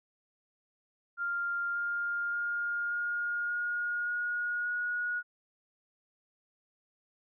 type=tone with pitch steps; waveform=sine; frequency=1396.9 / 1405.8 / 1414.8 / 1423.8 / 1432.9 / 1442 / 1451.2 Hz; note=F6 / F6 / F6 / F6 / F6 / F#6 / F#6; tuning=0 / +11 / +22 / +33 / +44 / -45 / -34 cents; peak=-30 dBFS; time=1.17-5.23 s; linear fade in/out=50 ms; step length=580 ms; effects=none